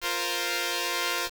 5% pulse chord, F suspended fourth, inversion none, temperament equal, 349.2 / 466.2 / 523.3 Hz, F4 / Bb4 / C5, 0 / 0 / 0 cents, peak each -20 dBFS, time 0.01-1.3 s, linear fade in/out 50 ms, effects 7-bit

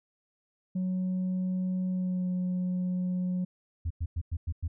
sine tone with pitch glide, 184.6 to 181.64 Hz, F#3 to F#3, -4 to -32 cents, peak -25 dBFS, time 0.75-3.45 s, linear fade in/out 10 ms, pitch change -28 cents, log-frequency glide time 1.89-2.28 s
sine tone bursts, 82.8 Hz, E2, 8 cents sharp, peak -26 dBFS, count 6, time 3.85-4.68 s, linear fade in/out 10 ms, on 55 ms, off 100 ms
effects tanh soft clip ceiling -26 dBFS

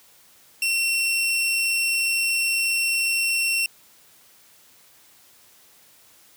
sawtooth tone, 2717 Hz, F7, 48 cents flat, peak -17 dBFS, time 0.62-3.66 s, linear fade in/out 2 ms, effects white hiss -54 dBFS RMS until 6.36 s + high-pass 60 Hz 12 dB/octave

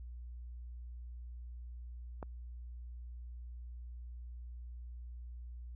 click, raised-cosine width 1 ms, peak -28 dBFS, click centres 2.228 s, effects added 60 Hz sine -44 dBFS peak until 5.75 s

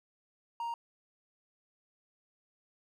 triangle tone, 934 Hz, A#5, 3 cents sharp, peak -32 dBFS, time 0.6-0.74 s, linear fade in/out 2 ms, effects none

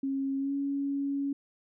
sine tone with pitch glide, 271.8 to 279.3 Hz, C#4 to C#4, -34 to +13 cents, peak -28 dBFS, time 0.03-1.33 s, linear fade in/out 5 ms, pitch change +47 cents, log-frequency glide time 0.38-0.53 s, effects none

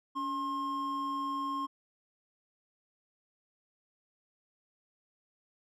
triangle tone pair together, 282.4 / 1068 Hz, C#4 / C6, +32 / +35 cents, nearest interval octave + major seventh, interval 2303 cents, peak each -37 / -31 dBFS, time 0.15-1.67 s, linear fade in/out 20 ms, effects none

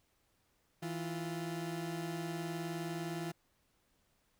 30% pulse tone pair together, 163.86 / 347.2 Hz, E3 / F4, -10 / -10 cents, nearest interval octave + minor second, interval 1300 cents, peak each -37 / -39 dBFS, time 0.82-3.32 s, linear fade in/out 10 ms, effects pink hiss -75 dBFS RMS until 4.39 s

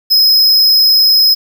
square tone with amplitude modulation, 5110 Hz, D#8, 45 cents sharp, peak -5 dBFS, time 0.1-1.35 s, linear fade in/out 20 ms, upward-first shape sine, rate 198 Hz, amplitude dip 25%, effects 7-bit

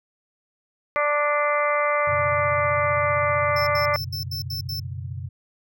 harmonic tone, 293.7 Hz, D4, in tune, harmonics 2 / 3 / 4 / 5 / 6 / 7 / 8, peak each -23 / -33 / -23 / -33 / -35 / -26 / -35 dBFS, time 0.96-3.96 s, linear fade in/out 0 ms
sine chord, F# suspended fourth, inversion none, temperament just, 92.5 / 123.33 / 138.75 Hz, F#2 / B2 / C#3, 0 / -2 / +2 cents, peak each -32 / -34 / -36 dBFS, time 2.07-5.29 s, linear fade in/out 10 ms
square tone bursts, 5310 Hz, E8, 12 cents sharp, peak -29 dBFS, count 7, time 3.56-4.798 s, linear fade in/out 5 ms, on 110 ms, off 78 ms
effects none

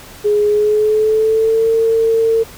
sine tone with pitch glide, 416.8 to 451.9 Hz, G#4 to A4, +6 to +46 cents, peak -10 dBFS, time 0.24-2.44 s, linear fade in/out 20 ms, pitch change +140 cents, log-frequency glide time 0.48-1.67 s, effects pink hiss -37 dBFS RMS until 2.57 s

